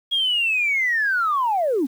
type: linear sweep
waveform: sine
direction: down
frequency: 3306 to 235.6 Hz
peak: -17 dBFS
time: 0.11-1.87 s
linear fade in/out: 20 ms
effects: tanh soft clip ceiling -13 dBFS + 8-bit